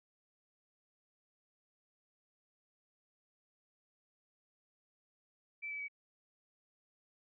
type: tone with pitch steps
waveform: sine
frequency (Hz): 2323 / 2298 / 2273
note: D7 / D7 / C#7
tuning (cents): -20 / -38 / +43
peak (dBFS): -39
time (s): 5.62-5.884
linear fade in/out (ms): 20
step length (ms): 88
effects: none